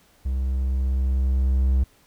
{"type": "tone with level ramp", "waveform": "triangle", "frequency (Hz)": 65.41, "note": "C2", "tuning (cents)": 0, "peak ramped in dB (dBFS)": [-20, -14], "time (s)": [0.25, 1.84], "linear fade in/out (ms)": 10, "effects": ["pink hiss -58 dBFS RMS until 2.06 s"]}